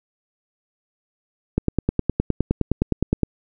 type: click train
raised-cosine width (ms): 3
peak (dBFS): -5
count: 17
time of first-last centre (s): 1.58-3.233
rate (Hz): 9.68
effects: none